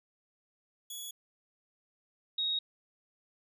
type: tone pair in turn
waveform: 15% pulse / sine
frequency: 3382 / 3767 Hz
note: G#7 / A#7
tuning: +31 / +17 cents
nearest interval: major second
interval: 186 cents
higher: second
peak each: -33 / -29 dBFS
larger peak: second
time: 0.9-1.11 / 2.38-2.59 s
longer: neither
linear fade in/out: 5 ms
effects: none